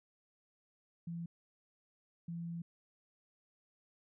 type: tone bursts at uneven times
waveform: sine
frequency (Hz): 169.1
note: E3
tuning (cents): +44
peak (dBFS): -39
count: 2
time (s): 1.07-1.26 / 2.28-2.62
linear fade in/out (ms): 5
effects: none